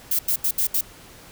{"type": "noise bursts at uneven times", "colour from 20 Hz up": "violet", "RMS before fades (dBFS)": -21, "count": 5, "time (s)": [[0.11, 0.19], [0.28, 0.36], [0.44, 0.51], [0.58, 0.67], [0.74, 0.81]], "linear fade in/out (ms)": 5, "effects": ["pink hiss -46 dBFS RMS until 1.31 s"]}